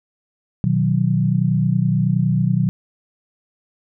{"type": "chord", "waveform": "sine", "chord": "B major", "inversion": "none", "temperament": "equal", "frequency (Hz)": [123.47, 155.56, 185], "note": ["B2", "D#3", "F#3"], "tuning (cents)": [0, 0, 0], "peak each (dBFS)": -19, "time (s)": [0.64, 2.69], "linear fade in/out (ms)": 0, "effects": []}